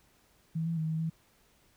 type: tone with pitch steps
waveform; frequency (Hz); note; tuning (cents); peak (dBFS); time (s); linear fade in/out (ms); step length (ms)
sine; 162 / 166.3 / 158.3 / 159.3 / 162.2; E3 / E3 / D#3 / D#3 / E3; -30 / +16 / +30 / +41 / -28; -29; 0.55-1.1; 10; 110
effects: pink hiss -66 dBFS RMS until 1.76 s